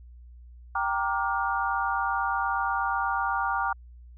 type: chord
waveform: sine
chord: G minor seventh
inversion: none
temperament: equal with one note detuned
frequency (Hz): 784 / 932.3 / 1174.7 / 1421.3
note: G5 / Bb5 / D6 / F6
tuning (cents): 0 / 0 / 0 / +30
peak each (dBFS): -30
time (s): 0.75-3.73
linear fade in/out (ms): 5
effects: added 60 Hz sine -45 dBFS peak until 4.17 s